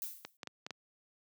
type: noise with exponential decay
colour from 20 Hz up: violet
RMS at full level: -37 dBFS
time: 0.02-0.37 s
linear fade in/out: 1 ms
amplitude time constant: 76 ms
type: clicks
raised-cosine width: 0.2 ms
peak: -24 dBFS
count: 5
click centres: 0.25 / 0.432 / 0.473 / 0.665 / 0.707 s
effects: high-pass 150 Hz 12 dB/octave